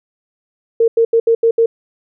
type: tone bursts at uneven times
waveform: sine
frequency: 458.4 Hz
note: A#4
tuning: 29 cents flat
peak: -8 dBFS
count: 6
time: 0.8-0.88 / 0.97-1.05 / 1.13-1.2 / 1.27-1.35 / 1.43-1.51 / 1.58-1.66 s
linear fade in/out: 5 ms
effects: none